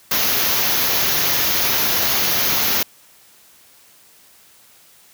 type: band-stop noise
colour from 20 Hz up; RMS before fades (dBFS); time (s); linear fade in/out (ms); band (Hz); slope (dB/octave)
white; -18; 0.11-2.83; 5; 6700 to 11000; 96
effects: white hiss -50 dBFS RMS until 5.13 s + high-pass 60 Hz 12 dB/octave